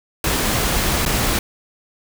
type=noise with dropouts; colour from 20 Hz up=pink; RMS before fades=-19 dBFS; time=0.24-1.39 s; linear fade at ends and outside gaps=2 ms; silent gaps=1.052-1.061 s; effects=none